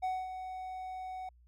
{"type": "tone with ADSR envelope", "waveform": "triangle", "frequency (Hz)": 746, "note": "F#5", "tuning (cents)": 14, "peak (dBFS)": -28, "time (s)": [0.02, 1.29], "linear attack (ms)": 21, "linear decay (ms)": 230, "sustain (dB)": -9, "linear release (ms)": 3, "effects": ["added 60 Hz sine -59 dBFS peak until 1.47 s"]}